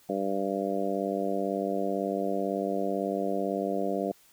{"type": "harmonic tone", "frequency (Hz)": 98, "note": "G2", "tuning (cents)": 0, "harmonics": [2, 3, 4, 5, 6, 7], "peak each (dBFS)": [-34, -34, -34, -34, -34, -34], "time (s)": [0.09, 4.12], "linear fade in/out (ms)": 5, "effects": ["white hiss -60 dBFS RMS until 4.32 s"]}